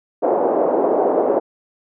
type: band-pass noise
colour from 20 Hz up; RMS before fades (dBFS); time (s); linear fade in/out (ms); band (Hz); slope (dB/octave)
pink; -17; 0.22-1.4; 20; 360 to 720; 24
effects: none